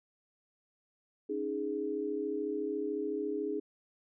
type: chord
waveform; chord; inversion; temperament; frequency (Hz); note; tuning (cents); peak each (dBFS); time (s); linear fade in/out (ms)
sine; C# suspended second; none; equal; 277.2 / 311.1 / 415.3; C#4 / D#4 / G#4; 0 / 0 / 0; -40 / -37 / -34; 1.29-3.6; 10
effects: none